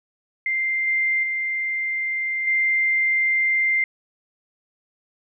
sine tone with level steps, 2093 Hz, C7, in tune, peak -20 / -18 / -22 / -17 dBFS, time 0.46-3.84 s, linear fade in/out 2 ms, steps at 0.87 / 1.23 / 2.47 s, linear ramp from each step 5 ms, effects none

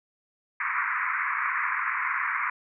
pink band-pass noise, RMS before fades -28 dBFS, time 0.6-2.5 s, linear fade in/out 5 ms, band 1000 to 2300 Hz, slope 96 dB/octave, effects none

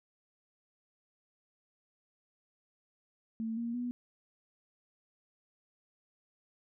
sine tone with pitch steps, 224.3 / 234.1 / 244.3 Hz, A3 / A#3 / B3, +34 / +8 / -19 cents, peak -33 dBFS, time 3.4-3.91 s, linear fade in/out 0 ms, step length 170 ms, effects none

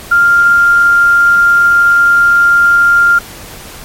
sine tone with quantisation, 1397 Hz, F6, in tune, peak -4 dBFS, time 0.11-3.19 s, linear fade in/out 10 ms, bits 5, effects pink hiss -30 dBFS RMS until 3.84 s + MP3 64 kbps

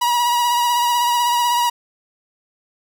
45% pulse tone with vibrato, 963 Hz, B5, 44 cents flat, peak -15 dBFS, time 0.01-1.7 s, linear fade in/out 10 ms, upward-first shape triangle, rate 16 Hz, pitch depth 33 cents each way, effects none

